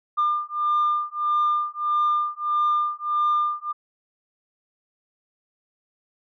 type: beating tone pair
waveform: sine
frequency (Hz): 1200 / 1201.6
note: D6 / D6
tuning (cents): +37 / +39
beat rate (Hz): 1.6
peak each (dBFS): -22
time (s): 0.17-3.73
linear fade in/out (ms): 20
effects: tanh soft clip ceiling -15 dBFS